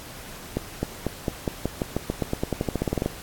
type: accelerating click train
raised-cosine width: 2 ms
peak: -10 dBFS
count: 22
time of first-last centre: 0.57-3.06 s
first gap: 260 ms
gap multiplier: 0.91
effects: pink hiss -41 dBFS RMS until 3.22 s + AAC 64 kbps